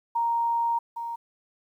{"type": "tone pair in turn", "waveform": "sine", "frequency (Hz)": [932.3, 932.3], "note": ["A#5", "A#5"], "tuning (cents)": [0, 0], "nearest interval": "unison", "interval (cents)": 0, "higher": "neither", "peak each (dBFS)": [-22, -30], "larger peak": "first", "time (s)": [[0.15, 0.79], [0.96, 1.16]], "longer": "first", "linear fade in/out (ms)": 10, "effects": ["10-bit"]}